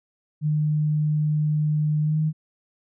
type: tone with pitch glide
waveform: sine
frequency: 151.7 to 155.52 Hz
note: D#3 to D#3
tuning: -44 to 0 cents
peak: -19 dBFS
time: 0.41-2.33 s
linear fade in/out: 50 ms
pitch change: +44 cents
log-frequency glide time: 2.02-2.19 s
effects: none